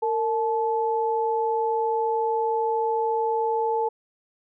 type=tone pair together; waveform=sine; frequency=457.2 / 866.6 Hz; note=A#4 / A5; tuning=-34 / -27 cents; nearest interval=major seventh; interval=1107 cents; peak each=-24 dBFS; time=0.02-3.89 s; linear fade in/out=10 ms; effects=none